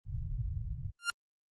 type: low-pass noise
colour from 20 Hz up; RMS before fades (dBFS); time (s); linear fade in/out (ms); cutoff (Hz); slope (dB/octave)
white; -37; 0.05-0.92; 50; 130; 48
type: tone with exponential growth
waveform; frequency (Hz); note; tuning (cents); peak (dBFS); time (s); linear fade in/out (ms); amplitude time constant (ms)
sawtooth; 1396.9; F6; 0; -21; 0.99-1.1; 1; 22
effects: Opus 24 kbps